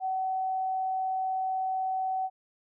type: tone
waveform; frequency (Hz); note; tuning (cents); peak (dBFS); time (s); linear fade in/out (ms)
sine; 756; F#5; +37; -27; 0-2.3; 50
effects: none